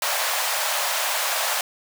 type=high-pass noise; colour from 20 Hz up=pink; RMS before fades=-24 dBFS; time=0.02-1.61 s; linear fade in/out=2 ms; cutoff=580 Hz; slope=48 dB/octave; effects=none